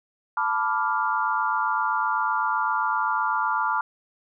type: chord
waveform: sine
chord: B half-diminished seventh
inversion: third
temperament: equal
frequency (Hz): 880 / 987.8 / 1174.7 / 1396.9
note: A5 / B5 / D6 / F6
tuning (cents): 0 / 0 / 0 / 0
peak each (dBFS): -27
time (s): 0.37-3.81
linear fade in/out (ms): 2
effects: none